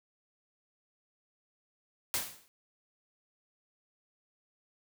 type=noise with exponential decay; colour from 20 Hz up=white; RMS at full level=-29 dBFS; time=2.14-2.48 s; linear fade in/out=0 ms; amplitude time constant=73 ms; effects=none